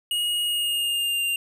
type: tone with pitch glide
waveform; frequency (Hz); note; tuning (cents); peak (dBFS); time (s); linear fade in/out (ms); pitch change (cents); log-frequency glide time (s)
square; 2879 to 2789; F#7 to F7; -48 to -3; -23; 0.11-1.36; 2; -55; 0.44-1.24
effects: none